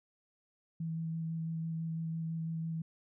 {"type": "tone with vibrato", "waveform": "sine", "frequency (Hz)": 162.9, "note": "E3", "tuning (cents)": -20, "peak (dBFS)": -34, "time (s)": [0.8, 2.82], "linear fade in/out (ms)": 5, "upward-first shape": "square", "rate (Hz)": 6, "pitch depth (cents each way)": 9, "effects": []}